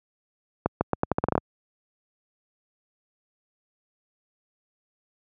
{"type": "accelerating click train", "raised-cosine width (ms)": 1, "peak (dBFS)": -7, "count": 11, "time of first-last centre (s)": [0.66, 1.379], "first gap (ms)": 150, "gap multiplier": 0.82, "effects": ["high-pass 80 Hz 12 dB/octave"]}